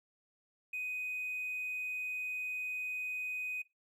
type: tone with hard clipping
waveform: triangle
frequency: 2500 Hz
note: D#7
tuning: 8 cents sharp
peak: -37 dBFS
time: 0.73-3.62 s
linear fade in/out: 5 ms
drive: 4 dB
effects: noise-tail reverb RT60 0.2 s tail -18 dB re dry